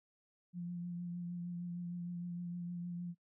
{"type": "tone with vibrato", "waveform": "sine", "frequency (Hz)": 174.61, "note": "F3", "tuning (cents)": 0, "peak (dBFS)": -39, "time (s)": [0.53, 3.15], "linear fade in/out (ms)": 50, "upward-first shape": "triangle", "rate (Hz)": 6.5, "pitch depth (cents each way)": 25, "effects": ["noise-tail reverb RT60 0.1 s tail -26 dB re dry"]}